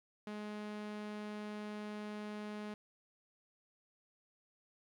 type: tone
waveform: sawtooth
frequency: 210 Hz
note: G#3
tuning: 19 cents sharp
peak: -38 dBFS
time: 0.27-2.74 s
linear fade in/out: 2 ms
effects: low-pass 4000 Hz 12 dB/octave + 12-bit